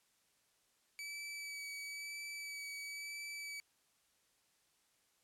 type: tone with vibrato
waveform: sawtooth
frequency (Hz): 2293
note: D7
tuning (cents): -42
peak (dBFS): -40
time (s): 0.99-3.6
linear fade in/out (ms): 0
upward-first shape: sine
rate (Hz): 1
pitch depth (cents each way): 15
effects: white hiss -75 dBFS RMS until 5.23 s + low-pass 11000 Hz 12 dB/octave